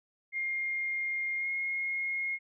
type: tone with pitch glide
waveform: sine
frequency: 2123 to 2150 Hz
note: C7 to C7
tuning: +25 to +47 cents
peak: -30 dBFS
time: 0.32-2.39 s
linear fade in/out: 50 ms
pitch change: +22 cents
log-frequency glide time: 1.37-1.48 s
effects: none